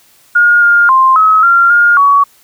sine tone with pitch steps, 1427 / 1411 / 1050 / 1281 / 1382 / 1418 / 1126 Hz, F6 / F6 / C6 / E6 / F6 / F6 / C#6, +37 / +17 / +6 / -50 / -19 / +26 / +27 cents, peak -4 dBFS, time 0.35-2.24 s, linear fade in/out 10 ms, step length 270 ms, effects white hiss -47 dBFS RMS until 2.43 s

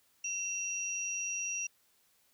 sine tone pair together, 2716 / 5755 Hz, F7 / F#8, -49 / -49 cents, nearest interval octave + minor second, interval 1300 cents, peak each -38 / -35 dBFS, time 0.24-1.67 s, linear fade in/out 5 ms, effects white hiss -70 dBFS RMS until 2.33 s

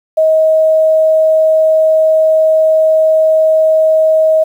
sine tone, 633 Hz, D#5, 30 cents sharp, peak -6 dBFS, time 0.17-4.44 s, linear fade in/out 10 ms, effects 7-bit

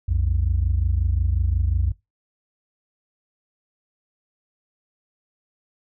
sine tone pair together, 61.74 / 87.31 Hz, B1 / F2, 0 / 0 cents, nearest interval tritone, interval 600 cents, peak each -20 dBFS, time 0.08-1.92 s, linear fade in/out 10 ms, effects noise-tail reverb RT60 0.2 s tail -20 dB re dry + tanh soft clip ceiling -12 dBFS

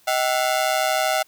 sawtooth ring-modulated tone, 698.5 Hz, F5, in tune, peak -12 dBFS, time 0.07-1.23 s, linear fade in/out 10 ms, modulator 66.3 Hz, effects white hiss -57 dBFS RMS until 1.27 s

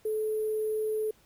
sine tone with sample-and-hold, 431.8 Hz, A4, 33 cents flat, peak -27 dBFS, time 0.05-1.11 s, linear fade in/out 5 ms, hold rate 11025 Hz, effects pink hiss -63 dBFS RMS until 1.25 s

